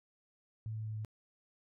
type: tone with pitch steps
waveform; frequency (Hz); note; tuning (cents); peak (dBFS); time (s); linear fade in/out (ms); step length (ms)
sine; 110 / 109.3 / 108.61 / 107.92; A2 / A2 / A2 / A2; 0 / -11 / -22 / -33; -37; 0.66-1.048; 0; 97
effects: none